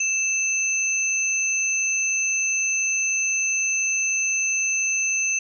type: tone pair together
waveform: sine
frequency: 2637 / 6207 Hz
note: E7 / G8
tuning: 0 / -18 cents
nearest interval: octave + minor third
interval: 1482 cents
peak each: -23 dBFS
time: 0-5.39 s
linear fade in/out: 5 ms
effects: none